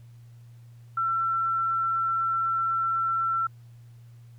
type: tone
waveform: sine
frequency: 1346 Hz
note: E6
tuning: 36 cents sharp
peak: -23 dBFS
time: 0.97-3.47 s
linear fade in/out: 5 ms
effects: added 118 Hz sine -46 dBFS peak until 4.38 s + pink hiss -66 dBFS RMS until 4.38 s